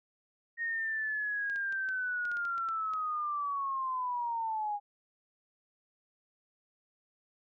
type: linear sweep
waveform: sine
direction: down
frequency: 1864.7 to 813 Hz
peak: -31 dBFS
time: 0.57-4.8 s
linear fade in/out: 50 ms
type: clicks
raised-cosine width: 0.2 ms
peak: -33 dBFS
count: 11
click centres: 1.499 / 1.56 / 1.725 / 1.889 / 2.253 / 2.316 / 2.37 / 2.452 / 2.58 / 2.688 / 2.936 s
effects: none